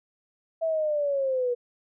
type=linear sweep; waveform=sine; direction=down; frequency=659.3 to 480 Hz; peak=-23 dBFS; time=0.61-1.55 s; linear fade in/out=20 ms; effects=none